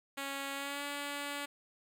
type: tone with pitch glide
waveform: 5% pulse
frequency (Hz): 276.5 to 286.3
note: C#4 to D4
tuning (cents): -4 to -44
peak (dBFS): -26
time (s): 0.17-1.46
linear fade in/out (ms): 10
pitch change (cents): +60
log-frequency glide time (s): 0.54-0.83
effects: none